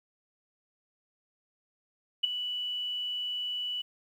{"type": "tone with ADSR envelope", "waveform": "sine", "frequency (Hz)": 2960, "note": "F#7", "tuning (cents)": 0, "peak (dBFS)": -19, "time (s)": [2.23, 3.82], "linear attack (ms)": 13, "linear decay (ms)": 10, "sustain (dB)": -12, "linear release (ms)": 10, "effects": ["10-bit"]}